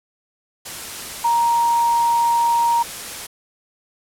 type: tone in noise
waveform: sine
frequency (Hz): 937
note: A#5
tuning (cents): +9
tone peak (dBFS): -14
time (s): 1.24-2.83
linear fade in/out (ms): 10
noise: white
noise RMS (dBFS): -31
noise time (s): 0.65-3.27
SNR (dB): +14
effects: low-pass 12000 Hz 12 dB/octave